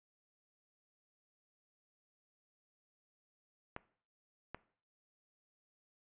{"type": "clicks", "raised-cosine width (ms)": 0.5, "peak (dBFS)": [-26, -27], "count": 2, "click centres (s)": [3.764, 4.546], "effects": ["noise-tail reverb RT60 0.5 s tail -19 dB re dry", "resampled to 8000 Hz"]}